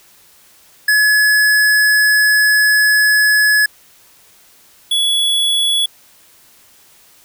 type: tone pair in turn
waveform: square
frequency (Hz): 1700 / 3387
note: G#6 / G#7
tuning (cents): +40 / +33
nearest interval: octave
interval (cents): 1193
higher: second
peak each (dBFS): -10 / -13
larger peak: first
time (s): 0.88-3.66 / 4.91-5.86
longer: first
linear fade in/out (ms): 5
effects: white hiss -48 dBFS RMS until 7.24 s